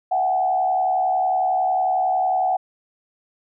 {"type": "tone with frequency modulation", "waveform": "sine", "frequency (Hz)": 747, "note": "F#5", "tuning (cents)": 16, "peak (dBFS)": -17, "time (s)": [0.11, 2.57], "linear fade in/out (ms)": 10, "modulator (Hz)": 71, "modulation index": 0.71, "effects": []}